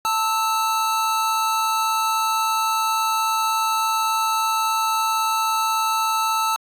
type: tone pair together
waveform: square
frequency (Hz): 890 / 1308.2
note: A5 / E6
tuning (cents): +20 / -14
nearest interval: perfect fifth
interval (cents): 666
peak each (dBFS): -23 / -22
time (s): 0.05-6.56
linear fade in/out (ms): 0
effects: AAC 64 kbps